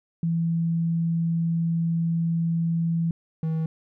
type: tone pair in turn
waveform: sine / triangle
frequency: 166.4 / 160.21 Hz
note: E3 / E3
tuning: +17 / -49 cents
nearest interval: minor second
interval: 66 cents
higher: first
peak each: -21 dBFS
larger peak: neither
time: 0.23-3.11 / 3.43-3.66 s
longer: first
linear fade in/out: 2 ms
effects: none